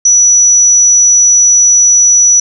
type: tone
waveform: sine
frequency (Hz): 5900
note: F#8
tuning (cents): -6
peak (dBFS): -3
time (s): 0.05-2.4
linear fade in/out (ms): 5
effects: none